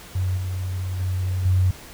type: tone with level steps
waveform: sine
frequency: 92.5 Hz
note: F#2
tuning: in tune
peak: -20 / -24 / -21 / -15 dBFS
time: 0.15-1.71 s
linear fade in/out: 5 ms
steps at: 0.37 / 1 / 1.45 s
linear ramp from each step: 5 ms
effects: pink hiss -42 dBFS RMS until 1.93 s